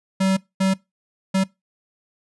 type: tone bursts at uneven times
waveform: square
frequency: 191 Hz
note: G3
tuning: 45 cents flat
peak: -17 dBFS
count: 3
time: 0.2-0.37 / 0.6-0.74 / 1.34-1.44 s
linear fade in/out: 10 ms
effects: noise-tail reverb RT60 0.2 s tail -22 dB re dry + resampled to 24000 Hz